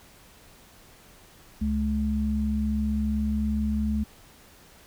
sine tone pair together, 71.3 / 213.8 Hz, C#2 / A3, +49 / -49 cents, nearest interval octave + perfect fifth, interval 1902 cents, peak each -27 / -25 dBFS, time 1.61-4.04 s, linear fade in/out 10 ms, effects pink hiss -53 dBFS RMS until 4.86 s

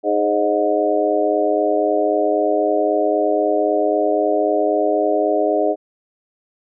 harmonic tone with a mistuned harmonic, 103.83 Hz, G#2, in tune, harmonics 3 / 4 / 5 / 6 / 7, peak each -22 / -20 / -23 / -19 / -23 dBFS, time 0.03-5.76 s, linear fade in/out 50 ms, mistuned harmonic 5, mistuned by +49 cents, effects none

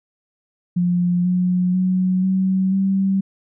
sine tone with pitch steps, 176.7 / 180.73 / 184.84 / 189.05 / 193.36 Hz, F3 / F#3 / F#3 / F#3 / G3, +21 / -40 / -1 / +38 / -23 cents, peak -15 dBFS, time 0.76-3.21 s, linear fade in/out 10 ms, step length 490 ms, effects none

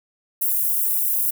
white high-pass noise, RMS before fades -21 dBFS, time 0.41-1.31 s, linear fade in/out 10 ms, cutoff 11000 Hz, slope 24 dB/octave, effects none

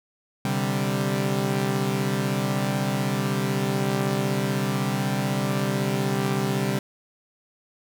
sawtooth chord, C suspended second, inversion none, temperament equal, 130.81 / 146.83 / 196 Hz, C3 / D3 / G3, 0 / 0 / 0 cents, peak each -23 / -25 / -22 dBFS, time 0.45-6.79 s, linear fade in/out 2 ms, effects none

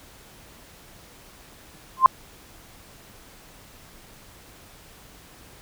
sine tone with exponential growth, 1046.5 Hz, C6, in tune, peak -4 dBFS, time 1.97-2.06 s, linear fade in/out 1 ms, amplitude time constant 18 ms, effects pink hiss -49 dBFS RMS until 5.61 s

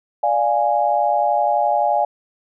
sine chord, D diminished, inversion none, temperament equal, 587.3 / 698.5 / 830.6 Hz, D5 / F5 / Ab5, 0 / 0 / 0 cents, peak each -21 / -19 / -18 dBFS, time 0.23-2.05 s, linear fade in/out 5 ms, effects none

